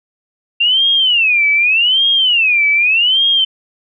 sine tone with vibrato, 2733 Hz, F7, 38 cents flat, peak -9 dBFS, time 0.6-3.45 s, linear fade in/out 10 ms, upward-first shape sine, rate 0.84 Hz, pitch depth 300 cents each way, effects none

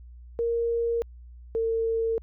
sine tone pair in turn, 466.2 / 453.2 Hz, A#4 / A#4, 0 / -49 cents, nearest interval unison, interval 49 cents, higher first, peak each -23 dBFS, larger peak neither, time 0.39-1.02 / 1.55-2.18 s, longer neither, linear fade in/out 0 ms, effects added 60 Hz sine -43 dBFS peak until 2.22 s

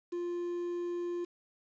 triangle tone with quantisation, 349.2 Hz, F4, in tune, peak -31 dBFS, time 0.12-1.25 s, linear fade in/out 10 ms, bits 9, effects resampled to 16000 Hz

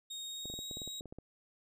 30% pulse tone with pitch glide, 3729 to 3807 Hz, A#7 to A#7, 0 to +36 cents, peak -38 dBFS, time 0.1-1.01 s, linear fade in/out 10 ms, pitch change +36 cents, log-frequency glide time 0.25-0.74 s
clicks, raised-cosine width 2 ms, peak -33 dBFS, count 12, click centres 0.456 / 0.5 / 0.539 / 0.59 / 0.712 / 0.771 / 0.818 / 0.876 / 1.009 / 1.057 / 1.125 / 1.186 s
effects none

